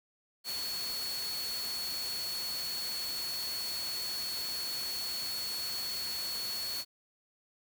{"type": "tone in noise", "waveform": "sine", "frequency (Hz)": 4390, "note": "C#8", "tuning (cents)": -18, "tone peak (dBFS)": -35, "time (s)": [0.44, 6.85], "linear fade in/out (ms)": 50, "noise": "white", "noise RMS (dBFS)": -41, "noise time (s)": [0.44, 6.85], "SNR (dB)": 3, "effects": []}